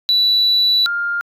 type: tone pair in turn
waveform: sine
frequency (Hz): 3951 / 1403.4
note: B7 / F6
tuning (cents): 0 / +8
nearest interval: octave + tritone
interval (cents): 1792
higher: first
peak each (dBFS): -10 / -17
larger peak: first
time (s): 0.09-0.86 / 0.86-1.21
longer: first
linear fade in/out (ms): 0
effects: tanh soft clip ceiling -8 dBFS